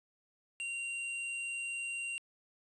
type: tone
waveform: square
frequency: 2764 Hz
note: F7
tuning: 19 cents flat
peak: -37 dBFS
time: 0.6-2.18 s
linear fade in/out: 0 ms
effects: resampled to 24000 Hz + 11-bit